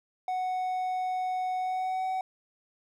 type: tone with pitch glide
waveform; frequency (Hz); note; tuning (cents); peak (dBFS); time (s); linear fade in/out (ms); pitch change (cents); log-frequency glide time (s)
triangle; 740 to 752.5; F#5 to F#5; 0 to +29; -26; 0.28-2.21; 2; +29; 1.58-2.07
effects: none